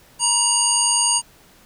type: harmonic tone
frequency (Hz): 950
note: A#5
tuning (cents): +33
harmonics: 1 / 3 / 5 / 7 / 9 / 10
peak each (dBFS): -24 / -25 / -25 / -21 / -20 / -24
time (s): 0.19-1.22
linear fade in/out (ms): 50
effects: pink hiss -51 dBFS RMS until 1.65 s